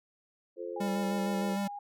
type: chord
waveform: sine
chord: F major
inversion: none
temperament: just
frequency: 349.2 / 436.5 / 523.8 Hz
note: F4 / A4 / C5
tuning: 0 / -14 / +2 cents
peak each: -40 dBFS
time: 0.56-1.57 s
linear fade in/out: 50 ms
type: tone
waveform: sine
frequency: 815 Hz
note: G#5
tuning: 33 cents flat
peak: -38 dBFS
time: 0.76-1.79 s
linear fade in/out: 5 ms
type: tone with vibrato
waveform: square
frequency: 197.4 Hz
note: G3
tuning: 12 cents sharp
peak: -31 dBFS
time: 0.8-1.68 s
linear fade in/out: 10 ms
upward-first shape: square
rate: 6.5 Hz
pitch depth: 18 cents each way
effects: none